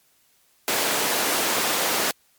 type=high-pass noise; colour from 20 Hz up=pink; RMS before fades=-23 dBFS; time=0.68-2.11 s; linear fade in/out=0 ms; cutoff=380 Hz; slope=12 dB/octave; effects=white hiss -62 dBFS RMS until 2.38 s + MP3 96 kbps